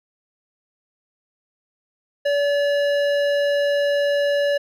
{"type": "tone with hard clipping", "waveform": "sine", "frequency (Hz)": 573, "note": "D5", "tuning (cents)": -43, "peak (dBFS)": -19, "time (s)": [2.25, 4.58], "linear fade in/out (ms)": 10, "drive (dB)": 13, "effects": []}